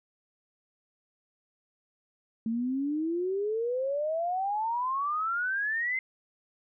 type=exponential sweep; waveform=sine; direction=up; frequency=221 to 2093 Hz; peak=-27 dBFS; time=2.46-5.99 s; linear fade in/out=2 ms; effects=none